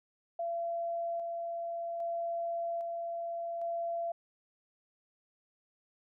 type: tone with tremolo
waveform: sine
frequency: 679 Hz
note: F5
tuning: 49 cents flat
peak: -32 dBFS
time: 0.39-4.12 s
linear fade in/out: 5 ms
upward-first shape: square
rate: 0.62 Hz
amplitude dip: 25%
effects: none